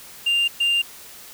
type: tone bursts at uneven times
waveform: sine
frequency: 2794 Hz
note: F7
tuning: in tune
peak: -14 dBFS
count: 2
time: 0.26-0.48 / 0.6-0.82 s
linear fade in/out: 10 ms
effects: tanh soft clip ceiling -16 dBFS + white hiss -42 dBFS RMS until 1.33 s